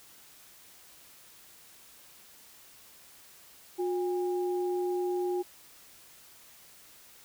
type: tone pair together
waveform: sine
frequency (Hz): 359.2 / 812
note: F4 / G#5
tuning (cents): +49 / -39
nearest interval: octave + major second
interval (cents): 1412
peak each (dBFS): -28 / -38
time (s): 3.78-5.43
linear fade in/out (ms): 20
effects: white hiss -55 dBFS RMS until 7.24 s